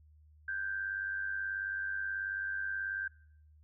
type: tone with amplitude modulation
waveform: sine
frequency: 1568 Hz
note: G6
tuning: in tune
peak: -31 dBFS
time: 0.48-3.08 s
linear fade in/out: 5 ms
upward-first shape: sine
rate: 98.5 Hz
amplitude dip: 60%
effects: noise-tail reverb RT60 0.6 s tail -22 dB re dry + added 76 Hz sine -58 dBFS peak until 3.63 s